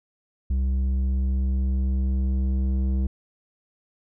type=tone with low-pass filter sweep; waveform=square; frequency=65.41 Hz; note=C2; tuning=in tune; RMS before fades=-23 dBFS; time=0.5-3.07 s; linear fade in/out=5 ms; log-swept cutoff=140 to 240 Hz; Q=0.92; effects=none